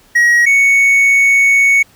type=tone pair in turn; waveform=triangle; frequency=1900 / 2221 Hz; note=A#6 / C#7; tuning=+33 / +3 cents; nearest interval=minor third; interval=270 cents; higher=second; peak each=-5 dBFS; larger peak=neither; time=0.15-0.46 / 0.46-1.83 s; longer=second; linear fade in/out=10 ms; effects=pink hiss -48 dBFS RMS until 1.95 s